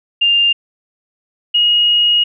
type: tone pair in turn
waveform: sine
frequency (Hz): 2801 / 2880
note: F7 / F#7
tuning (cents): +4 / -47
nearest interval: unison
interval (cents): 49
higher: second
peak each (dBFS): -9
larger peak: neither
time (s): 0.21-0.53 / 1.54-2.24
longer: second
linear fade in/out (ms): 10
effects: none